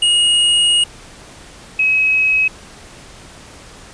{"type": "tone pair in turn", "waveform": ["square", "sine"], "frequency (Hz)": [2873, 2554], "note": ["F7", "D#7"], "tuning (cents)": [48, 45], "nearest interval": "major second", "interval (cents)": 203, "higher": "first", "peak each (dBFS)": -11, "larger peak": "neither", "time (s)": [[0.02, 0.84], [1.79, 2.48]], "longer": "first", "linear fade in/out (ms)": 5, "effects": ["pink hiss -39 dBFS RMS until 3.93 s", "resampled to 22050 Hz"]}